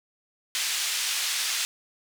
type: band-pass noise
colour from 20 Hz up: pink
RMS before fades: -28 dBFS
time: 0.55-1.65 s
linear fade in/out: 0 ms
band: 2600 to 9100 Hz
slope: 12 dB/octave
effects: none